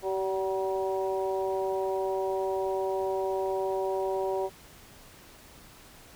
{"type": "harmonic tone with a mistuned harmonic", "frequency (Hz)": 191.5, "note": "G3", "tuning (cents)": -40, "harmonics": [2, 3, 4, 5], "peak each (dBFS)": [-29, -33, -35, -37], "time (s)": [0.02, 4.5], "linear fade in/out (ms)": 50, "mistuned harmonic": 4, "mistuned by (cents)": -19, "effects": ["pink hiss -52 dBFS RMS until 6.15 s"]}